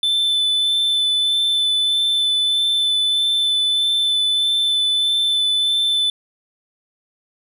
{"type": "tone with vibrato", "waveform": "triangle", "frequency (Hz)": 3520, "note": "A7", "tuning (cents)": 0, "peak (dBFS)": -14, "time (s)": [0.03, 6.1], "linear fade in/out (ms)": 2, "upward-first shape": "sine", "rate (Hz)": 1.6, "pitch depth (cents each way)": 11, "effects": []}